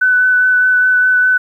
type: tone with vibrato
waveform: sine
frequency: 1500 Hz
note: F#6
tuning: 23 cents sharp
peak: -8 dBFS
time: 0.01-1.38 s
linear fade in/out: 10 ms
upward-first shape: sine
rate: 4.9 Hz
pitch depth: 12 cents each way
effects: 8-bit